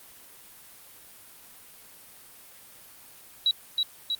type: tone with echo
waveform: sine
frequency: 3900 Hz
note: B7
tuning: 23 cents flat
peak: -19 dBFS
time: 3.46-3.51 s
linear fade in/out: 2 ms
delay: 320 ms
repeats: 2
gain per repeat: -3 dB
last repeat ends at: 4.15 s
effects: white hiss -50 dBFS RMS until 4.19 s + Opus 32 kbps